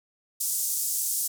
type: band-pass noise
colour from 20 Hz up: pink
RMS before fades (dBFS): -28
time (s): 0.4-1.28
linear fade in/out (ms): 10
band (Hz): 6700 to 16000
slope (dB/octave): 24
effects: none